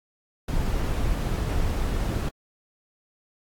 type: noise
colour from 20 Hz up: brown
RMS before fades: -25 dBFS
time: 0.48-2.29 s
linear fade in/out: 5 ms
effects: AAC 64 kbps